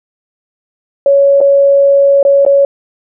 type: tone with dropouts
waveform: sine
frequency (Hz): 558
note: C#5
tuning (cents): +11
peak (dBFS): -4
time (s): 1.06-2.65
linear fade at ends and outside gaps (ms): 2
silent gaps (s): 1.405-1.412 / 2.229-2.25 / 2.451-2.463
effects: none